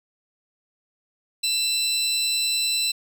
30% pulse tone pair together, 2680 / 4015 Hz, E7 / B7, +28 / +28 cents, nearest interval perfect fifth, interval 700 cents, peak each -26 / -19 dBFS, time 1.43-2.92 s, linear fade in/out 10 ms, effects none

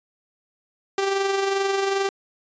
sawtooth tone with amplitude modulation, 392 Hz, G4, in tune, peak -15 dBFS, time 0.98-2.09 s, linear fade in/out 2 ms, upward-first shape sine, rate 22.5 Hz, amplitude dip 40%, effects resampled to 16000 Hz

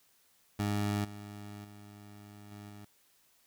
20% pulse tone with level steps, 103 Hz, G#2, 14 cents flat, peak -25 / -39 / -45 / -41 / -43 dBFS, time 0.59-2.85 s, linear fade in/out 5 ms, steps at 1.04 / 1.64 / 2.51 / 2.69 s, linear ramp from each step 10 ms, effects white hiss -68 dBFS RMS until 3.46 s

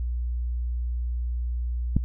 click, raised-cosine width 5 ms, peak -8 dBFS, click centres 1.966 s, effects noise-tail reverb RT60 0.1 s tail -21 dB re dry + added 60 Hz sine -25 dBFS peak until 2.04 s

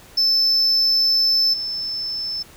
sine tone with level steps, 5274 Hz, E8, in tune, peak -12 / -23 dBFS, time 0.17-2.43 s, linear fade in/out 10 ms, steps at 1.53 s, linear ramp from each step 10 ms, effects tanh soft clip ceiling -13 dBFS + pink hiss -46 dBFS RMS until 2.56 s

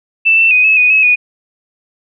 sine tone with pitch steps, 2654 / 2675 / 2497 / 2587 / 2482 / 2572 / 2467 Hz, E7 / E7 / D#7 / E7 / D#7 / E7 / D#7, +11 / +25 / +6 / -33 / -5 / -43 / -15 cents, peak -6 dBFS, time 0.25-1.16 s, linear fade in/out 20 ms, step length 130 ms, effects none

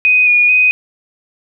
sine tone with pitch steps, 2499 / 2445 / 2500 Hz, D#7 / D#7 / D#7, +7 / -31 / +8 cents, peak -7 dBFS, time 0.05-0.71 s, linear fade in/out 0 ms, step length 220 ms, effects none

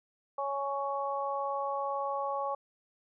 harmonic tone, 278.3 Hz, C#4, 7 cents sharp, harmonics 2 / 3 / 4, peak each -35 / -35 / -35 dBFS, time 0.38-2.55 s, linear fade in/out 5 ms, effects none

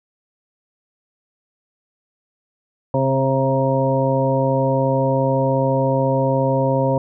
harmonic tone with a mistuned harmonic, 134.2 Hz, C3, 44 cents sharp, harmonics 1 / 2 / 3 / 4 / 5 / 7, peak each -20 / -23 / -27 / -19 / -27 / -24 dBFS, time 2.94-6.98 s, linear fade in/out 2 ms, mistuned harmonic 2, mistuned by -17 cents, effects none

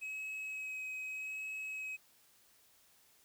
triangle tone with vibrato, 2550 Hz, D#7, 42 cents sharp, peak -38 dBFS, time 0.01-1.97 s, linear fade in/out 20 ms, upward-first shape sine, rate 0.82 Hz, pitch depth 12 cents each way, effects white hiss -67 dBFS RMS until 3.24 s

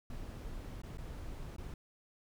brown noise with dropouts, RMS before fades -44 dBFS, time 0.1-1.74 s, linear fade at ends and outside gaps 2 ms, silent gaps 0.818-0.834 / 0.973-0.982 / 1.564-1.582 s, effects none

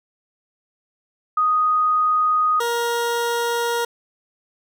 sine / 20% pulse tone pair in turn, 1244.5 / 471.3 Hz, D#6 / A#4, 0 / +19 cents, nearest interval octave + perfect fourth, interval 1681 cents, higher first, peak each -15 dBFS, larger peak neither, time 1.37-2.6 / 2.6-3.85 s, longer second, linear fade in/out 5 ms, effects none

